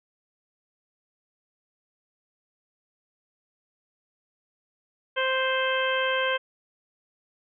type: harmonic tone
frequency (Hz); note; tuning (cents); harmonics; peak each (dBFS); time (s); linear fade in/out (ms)
523.3; C5; 0; 1 / 2 / 3 / 4 / 5 / 6; -27 / -30 / -28 / -34 / -33 / -32; 5.16-6.38; 20
effects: none